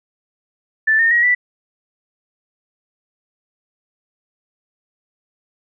sine tone with pitch steps, 1760 / 1827.3 / 1897.2 / 1969.8 Hz, A6 / A#6 / A#6 / B6, 0 / -35 / +30 / -5 cents, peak -11 dBFS, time 0.87-1.35 s, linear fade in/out 10 ms, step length 120 ms, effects none

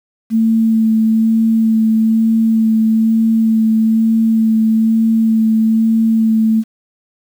sine tone with vibrato, 222.8 Hz, A3, 22 cents sharp, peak -9 dBFS, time 0.3-6.64 s, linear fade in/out 50 ms, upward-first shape sine, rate 1.1 Hz, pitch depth 14 cents each way, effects 7-bit

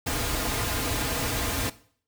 pink noise with comb filter, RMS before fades -28 dBFS, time 0.06-1.7 s, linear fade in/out 10 ms, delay 5.3 ms, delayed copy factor -0.65, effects noise-tail reverb RT60 0.5 s tail -17 dB re dry

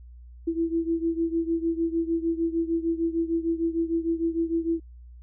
sine beating tone pair, 329.6 / 336.2 Hz, E4 / E4, 0 / +34 cents, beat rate 6.6 Hz, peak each -25 / -28 dBFS, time 0.47-4.8 s, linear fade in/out 10 ms, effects added 60 Hz sine -43 dBFS peak until 5.22 s

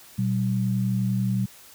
sine tone pair together, 120.3 / 191.69 Hz, B2 / G3, -45 / -38 cents, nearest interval minor sixth, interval 807 cents, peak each -24 dBFS, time 0.18-1.46 s, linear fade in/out 10 ms, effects white hiss -49 dBFS RMS until 1.74 s

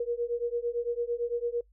sine beating tone pair, 471.1 / 480 Hz, A#4 / B4, +18 / -49 cents, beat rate 8.9 Hz, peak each -31 dBFS, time 0-1.61 s, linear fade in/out 5 ms, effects noise-tail reverb RT60 0.1 s tail -23 dB re dry + added 50 Hz sine -59 dBFS peak until 1.72 s

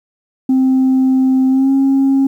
sine tone with pitch glide, 261.6 to 271.1 Hz, C4 to C#4, 0 to -38 cents, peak -7 dBFS, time 0.49-2.27 s, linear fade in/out 5 ms, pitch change +62 cents, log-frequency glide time 1.49-1.71 s, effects tanh soft clip ceiling -7 dBFS + 8-bit

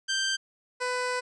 15% pulse tone pair in turn, 1568 / 499.2 Hz, G6 / B4, 0 / +19 cents, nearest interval octave + minor sixth, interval 1981 cents, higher first, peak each -19 / -21 dBFS, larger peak first, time 0.08-0.37 / 0.8-1.21 s, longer second, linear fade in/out 20 ms, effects resampled to 22050 Hz

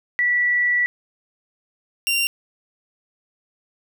sine / sawtooth tone pair in turn, 1954 / 2770 Hz, B6 / F7, -19 / -15 cents, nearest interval tritone, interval 604 cents, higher second, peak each -16 / -15 dBFS, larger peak second, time 0.19-0.86 / 2.07-2.27 s, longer first, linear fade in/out 0 ms, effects none

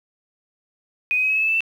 sine tone with pitch steps, 2489 / 2514 / 2538 / 2563 / 2589 / 2614 / 2640 / 2666 Hz, D#7 / D#7 / D#7 / E7 / E7 / E7 / E7 / E7, 0 / +17 / +34 / -49 / -32 / -15 / +2 / +19 cents, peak -17 dBFS, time 1.11-1.606 s, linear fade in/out 0 ms, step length 62 ms, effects 8-bit

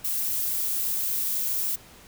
violet noise, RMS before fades -27 dBFS, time 0.04-1.76 s, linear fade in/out 10 ms, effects pink hiss -50 dBFS RMS until 2.07 s

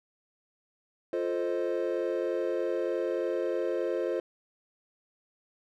triangle chord, F dominant seventh, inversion none, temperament equal, 349.2 / 440 / 523.3 / 622.3 Hz, F4 / A4 / C5 / Eb5, 0 / 0 / 0 / 0 cents, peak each -30 / -32 / -30 / -35 dBFS, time 1.13-4.2 s, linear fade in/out 2 ms, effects none

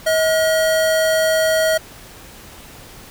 square tone pair together, 637.8 / 1433 Hz, D#5 / F6, +43 / +44 cents, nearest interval octave + major second, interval 1401 cents, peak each -15 / -25 dBFS, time 0.06-1.78 s, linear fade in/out 10 ms, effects pink hiss -40 dBFS RMS until 3.1 s

